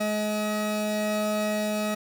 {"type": "tone pair together", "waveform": "40% pulse", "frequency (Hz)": [211.9, 635], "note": ["G#3", "D#5"], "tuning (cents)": [35, 35], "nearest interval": "octave + perfect fifth", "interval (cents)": 1900, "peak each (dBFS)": -27, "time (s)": [0, 1.95], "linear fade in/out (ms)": 10, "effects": []}